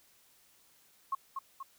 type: tone with echo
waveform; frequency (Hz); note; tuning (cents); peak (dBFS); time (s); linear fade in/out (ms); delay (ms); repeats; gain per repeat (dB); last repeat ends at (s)
sine; 1084; C#6; -39; -29; 1.12-1.15; 5; 240; 2; -5; 1.63
effects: white hiss -65 dBFS RMS until 1.78 s